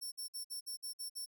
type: tone bursts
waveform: 15% pulse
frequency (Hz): 5430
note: F8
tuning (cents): -50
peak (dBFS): -35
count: 8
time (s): 0.01-1.261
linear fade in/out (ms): 20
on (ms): 110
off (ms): 53
effects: none